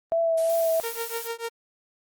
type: tone with vibrato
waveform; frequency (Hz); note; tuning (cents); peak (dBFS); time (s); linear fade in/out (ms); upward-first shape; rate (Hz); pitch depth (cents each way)
sine; 659.3; E5; 0; -20; 0.12-0.8; 0; triangle; 2.9; 25
type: noise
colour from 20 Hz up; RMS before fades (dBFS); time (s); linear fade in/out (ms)
blue; -36; 0.37-1.28; 10
type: tone with tremolo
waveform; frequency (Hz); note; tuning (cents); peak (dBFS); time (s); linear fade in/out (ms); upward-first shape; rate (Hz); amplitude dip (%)
sawtooth; 462; A#4; -16; -23; 0.83-1.49; 10; triangle; 6.8; 100
effects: Opus 32 kbps